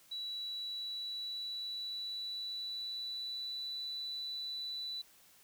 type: tone with pitch glide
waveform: sine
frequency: 3927 to 3973 Hz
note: B7 to B7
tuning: -11 to +10 cents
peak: -38 dBFS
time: 0.11-5.02 s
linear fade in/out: 10 ms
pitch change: +21 cents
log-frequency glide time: 0.42-3.89 s
effects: white hiss -63 dBFS RMS until 5.43 s